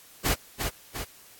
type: noise with echo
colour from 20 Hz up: pink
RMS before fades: -24 dBFS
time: 0.24-0.35 s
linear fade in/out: 20 ms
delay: 350 ms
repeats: 2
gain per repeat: -5 dB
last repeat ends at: 1.05 s
effects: white hiss -52 dBFS RMS until 1.39 s + AAC 64 kbps